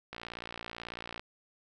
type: click train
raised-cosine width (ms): 0.3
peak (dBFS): -24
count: 63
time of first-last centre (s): 0.13-1.195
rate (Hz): 58.2
effects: none